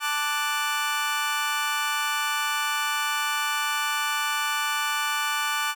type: chord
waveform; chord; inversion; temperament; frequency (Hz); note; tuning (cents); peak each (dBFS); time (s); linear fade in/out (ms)
25% pulse; D major; second; equal; 880 / 1174.7 / 1480; A5 / D6 / F#6; 0 / 0 / 0; -27 / -24 / -25; 0-5.75; 50
effects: none